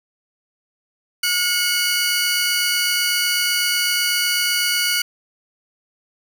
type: tone cluster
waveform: sawtooth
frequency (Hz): 1438 / 2194 / 2944 / 4649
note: F#6 / C#7 / F#7 / D8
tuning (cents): -50 / -18 / -9 / -18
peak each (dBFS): -20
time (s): 1.23-5.02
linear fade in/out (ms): 5
effects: none